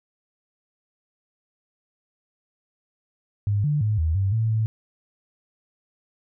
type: tone with pitch steps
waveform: sine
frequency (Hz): 102.4 / 148.1 / 106.8 / 79.7 / 97.3 / 111.9 / 110.2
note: G#2 / D3 / G#2 / D#2 / G2 / A2 / A2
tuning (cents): -24 / +15 / +49 / +42 / -12 / +30 / +3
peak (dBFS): -19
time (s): 3.47-4.66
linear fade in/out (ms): 0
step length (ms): 170
effects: none